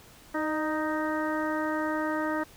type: harmonic tone with a mistuned harmonic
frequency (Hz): 311.1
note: D#4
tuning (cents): 0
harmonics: 1 / 2 / 3 / 4 / 5 / 6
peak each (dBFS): -30 / -33 / -35 / -36 / -37 / -38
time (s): 0.34-2.44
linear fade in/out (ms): 10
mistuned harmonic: 2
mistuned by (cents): -28
effects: pink hiss -53 dBFS RMS until 2.56 s